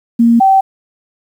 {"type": "tone pair in turn", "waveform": "sine", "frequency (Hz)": [233.1, 772.4], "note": ["A#3", "G5"], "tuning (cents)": [0, -26], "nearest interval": "octave + major sixth", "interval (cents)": 2074, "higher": "second", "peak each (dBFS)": -5, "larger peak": "neither", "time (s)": [[0.19, 0.4], [0.4, 0.61]], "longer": "neither", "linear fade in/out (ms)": 10, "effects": ["7-bit"]}